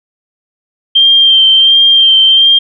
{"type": "tone with vibrato", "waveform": "sine", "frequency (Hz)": 3162, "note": "G7", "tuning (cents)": 14, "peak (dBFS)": -3, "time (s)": [0.95, 2.59], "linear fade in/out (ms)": 10, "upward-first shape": "sine", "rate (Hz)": 1.4, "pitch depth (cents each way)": 21, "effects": []}